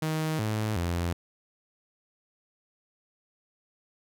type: tone with pitch steps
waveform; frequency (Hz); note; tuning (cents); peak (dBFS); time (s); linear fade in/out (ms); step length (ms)
sawtooth; 157.1 / 108.2 / 86.2; D#3 / A2 / F2; +17 / -29 / -22; -23; 0.02-1.13; 5; 370
effects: none